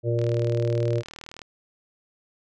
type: harmonic tone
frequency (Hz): 117.6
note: A#2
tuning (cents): +16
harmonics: 1 / 3 / 4 / 5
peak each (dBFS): -23 / -28 / -29 / -30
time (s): 0.03-1.03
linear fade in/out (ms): 50
type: click train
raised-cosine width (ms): 0.2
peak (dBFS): -22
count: 49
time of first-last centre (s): 0.19-1.418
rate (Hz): 39.1
effects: none